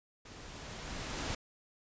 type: noise with level ramp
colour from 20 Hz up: pink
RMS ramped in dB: -51 to -36 dBFS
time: 0.25-1.35 s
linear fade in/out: 5 ms
effects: resampled to 16000 Hz